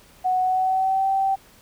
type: tone with pitch glide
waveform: sine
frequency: 740 to 775.4 Hz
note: F#5 to G5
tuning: 0 to -19 cents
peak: -18 dBFS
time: 0.24-1.36 s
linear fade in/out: 20 ms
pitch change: +81 cents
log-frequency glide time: 0.42-1.08 s
effects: pink hiss -52 dBFS RMS until 1.61 s